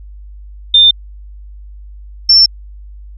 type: tone pair in turn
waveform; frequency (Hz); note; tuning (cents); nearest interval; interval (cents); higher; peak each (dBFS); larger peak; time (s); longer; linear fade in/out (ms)
sine; 3599 / 5392; A7 / E8; +38 / +38; perfect fifth; 700; second; -3; neither; 0.74-0.91 / 2.29-2.46; neither; 5
effects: added 50 Hz sine -30 dBFS peak until 3.17 s